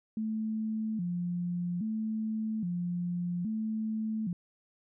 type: tone with vibrato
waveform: sine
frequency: 196 Hz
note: G3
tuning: in tune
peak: -30 dBFS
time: 0.17-4.33 s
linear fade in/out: 2 ms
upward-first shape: square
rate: 0.61 Hz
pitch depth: 190 cents each way
effects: none